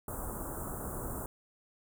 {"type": "band-stop noise", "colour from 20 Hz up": "pink", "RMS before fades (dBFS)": -39, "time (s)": [0.08, 1.26], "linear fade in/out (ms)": 2, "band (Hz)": [1400, 7900], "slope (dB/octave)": 48, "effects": []}